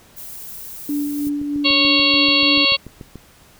violet noise, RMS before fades -34 dBFS, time 0.16-1.3 s, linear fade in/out 20 ms
sine tone with tremolo, 290 Hz, D4, 22 cents flat, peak -18 dBFS, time 0.89-2.65 s, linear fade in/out 2 ms, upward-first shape sine, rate 3.2 Hz, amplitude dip 35%
click train, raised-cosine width 3 ms, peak -21 dBFS, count 14, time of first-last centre 1.27-3.157 s, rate 6.89 Hz
harmonic tone, 552 Hz, C#5, 7 cents flat, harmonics 1 / 2 / 4 / 5 / 6 / 7 / 8, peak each -26 / -26 / -25 / -17 / -20 / -22 / -18 dBFS, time 1.64-2.77 s, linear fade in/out 20 ms
effects pink hiss -49 dBFS RMS until 3.59 s

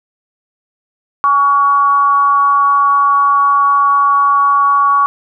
sine tone with amplitude modulation, 1126 Hz, C#6, 27 cents sharp, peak -5 dBFS, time 1.24-5.06 s, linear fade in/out 0 ms, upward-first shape sine, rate 295 Hz, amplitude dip 55%, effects none

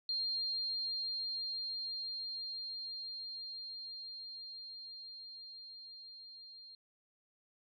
sine tone with level ramp, 4202 Hz, C8, 7 cents sharp, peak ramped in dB -33 to -51 dBFS, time 0.09-6.75 s, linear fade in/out 2 ms, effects none

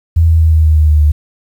sine tone with pitch steps, 82.41 / 81.28 / 80.16 / 79.05 / 77.96 / 76.89 / 75.83 / 74.79 Hz, E2 / E2 / E2 / D#2 / D#2 / D#2 / D#2 / D2, 0 / -24 / -48 / +28 / +4 / -20 / -44 / +32 cents, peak -5 dBFS, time 0.16-1.12 s, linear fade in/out 10 ms, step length 120 ms, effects 7-bit

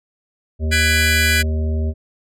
harmonic tone, 78.2 Hz, D#2, 9 cents sharp, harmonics 1 / 3 / 5 / 7 / 8, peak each -17 / -28 / -32 / -39 / -36 dBFS, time 0.59-1.94 s, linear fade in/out 50 ms
sawtooth chord, G# half-diminished seventh, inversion third, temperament just, 1495.1 / 1661.2 / 1993.5 / 2392 Hz, F#6 / G#6 / B6 / D7, +18 / 0 / +16 / +31 cents, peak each -17 dBFS, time 0.71-1.43 s, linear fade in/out 20 ms
effects low-pass 12000 Hz 12 dB/octave

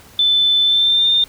sine tone with pitch glide, 3520 to 3613 Hz, A7 to A7, 0 to +45 cents, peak -11 dBFS, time 0.19-1.24 s, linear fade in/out 2 ms, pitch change +45 cents, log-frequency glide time 0.63-1.1 s, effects pink hiss -44 dBFS RMS until 1.28 s

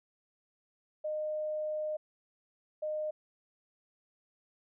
sine tone bursts at uneven times, 613 Hz, D#5, 26 cents flat, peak -32 dBFS, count 2, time 1.04-1.97 / 2.82-3.11 s, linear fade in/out 10 ms, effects none

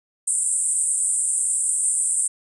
pink band-pass noise, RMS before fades -22 dBFS, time 0.27-2.28 s, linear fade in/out 10 ms, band 8000 to 9300 Hz, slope 96 dB/octave, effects none

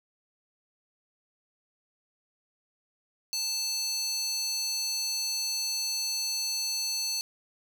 square tone with high-pass filter, 880 Hz, A5, in tune, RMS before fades -31 dBFS, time 3.33-7.21 s, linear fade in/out 0 ms, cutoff 5000 Hz, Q 4.8, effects none

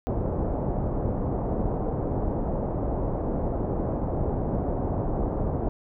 pink low-pass noise, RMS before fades -27 dBFS, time 0.07-5.69 s, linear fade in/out 0 ms, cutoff 790 Hz, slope 24 dB/octave, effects none

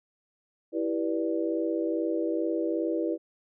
sine chord, E minor seventh, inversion none, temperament equal with one note detuned, 329.6 / 392 / 488.2 / 587.3 Hz, E4 / G4 / B4 / D5, 0 / 0 / -20 / 0 cents, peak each -28 / -34 / -32 / -34 dBFS, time 0.72-3.18 s, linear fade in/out 50 ms, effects none

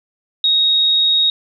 sine tone, 3761 Hz, A#7, 15 cents sharp, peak -11 dBFS, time 0.44-1.3 s, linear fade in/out 2 ms, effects none

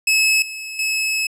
sawtooth tone with level steps, 2587 Hz, E7, 33 cents flat, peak -10 / -25 / -15 dBFS, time 0.07-1.27 s, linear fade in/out 5 ms, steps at 0.42 / 0.79 s, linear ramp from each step 2 ms, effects low-pass 12000 Hz 12 dB/octave

